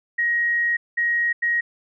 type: tone bursts at uneven times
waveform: sine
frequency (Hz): 1887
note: A#6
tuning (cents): +21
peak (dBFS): -18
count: 3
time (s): 0.18-0.77 / 0.97-1.33 / 1.42-1.61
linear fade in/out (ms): 10
effects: none